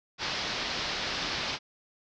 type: low-pass noise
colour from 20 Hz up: white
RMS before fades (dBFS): -33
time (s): 0.18-1.59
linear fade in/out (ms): 50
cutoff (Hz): 5300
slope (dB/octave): 48
effects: none